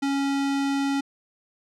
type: tone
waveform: square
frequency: 277.2 Hz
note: C#4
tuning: in tune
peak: -23 dBFS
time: 0.02-1.01 s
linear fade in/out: 10 ms
effects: low-pass 7000 Hz 12 dB/octave